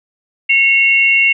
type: tone pair together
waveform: sine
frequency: 2184 / 2755 Hz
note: C#7 / F7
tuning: -26 / -24 cents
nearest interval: major third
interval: 402 cents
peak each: -11 dBFS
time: 0.49-1.33 s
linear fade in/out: 10 ms
effects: none